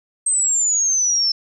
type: exponential sweep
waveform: sine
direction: down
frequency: 8360 to 5290 Hz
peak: -15 dBFS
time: 0.26-1.32 s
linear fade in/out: 5 ms
effects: none